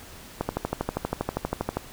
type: click train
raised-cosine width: 1 ms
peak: -11 dBFS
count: 18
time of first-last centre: 0.41-1.77 s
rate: 12.5 Hz
effects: pink hiss -45 dBFS RMS until 1.92 s